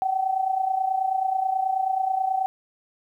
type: tone with amplitude modulation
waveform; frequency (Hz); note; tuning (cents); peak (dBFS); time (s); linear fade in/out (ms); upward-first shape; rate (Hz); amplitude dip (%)
sine; 762; G5; -49; -18; 0.02-2.46; 0; sine; 29.3; 70
effects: 10-bit